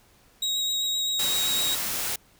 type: tone with vibrato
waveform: 35% pulse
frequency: 3803 Hz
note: A#7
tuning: 34 cents sharp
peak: -23 dBFS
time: 0.42-1.75 s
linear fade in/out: 5 ms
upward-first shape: sine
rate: 7.7 Hz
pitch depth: 10 cents each way
type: noise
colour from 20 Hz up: white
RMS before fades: -29 dBFS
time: 1.19-2.16 s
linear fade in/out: 5 ms
effects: pink hiss -59 dBFS RMS until 2.39 s